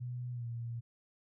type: tone with pitch glide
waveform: sine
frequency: 123.3 to 117.32 Hz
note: B2 to A#2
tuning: -2 to +12 cents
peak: -37 dBFS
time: 0-0.81 s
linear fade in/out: 20 ms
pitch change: -86 cents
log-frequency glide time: 0.32-0.46 s
effects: none